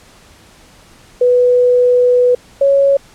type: tone pair in turn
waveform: sine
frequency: 493.9 / 554.4 Hz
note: B4 / C#5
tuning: 0 / 0 cents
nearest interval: major second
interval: 200 cents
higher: second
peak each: -7 dBFS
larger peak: neither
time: 1.21-2.35 / 2.61-2.97 s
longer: first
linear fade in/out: 5 ms
effects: pink hiss -44 dBFS RMS until 3.14 s + low-pass 10000 Hz 12 dB/octave